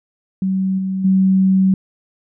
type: tone with level steps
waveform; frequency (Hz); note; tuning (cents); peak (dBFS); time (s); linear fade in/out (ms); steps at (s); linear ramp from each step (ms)
sine; 190; F#3; +46; -15 / -18 / -10; 0.42-1.74; 2; 0.78 / 1.04; 10
effects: none